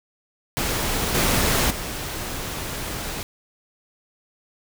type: noise with level steps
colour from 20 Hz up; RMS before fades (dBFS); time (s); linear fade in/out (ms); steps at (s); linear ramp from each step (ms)
pink; -24 / -20 / -30; 0.57-3.23; 0; 1.14 / 1.7; 10
effects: none